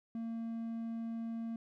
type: tone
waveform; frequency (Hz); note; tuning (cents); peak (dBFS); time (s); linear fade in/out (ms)
triangle; 228.4; A#3; -35; -35; 0.15-1.56; 2
effects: none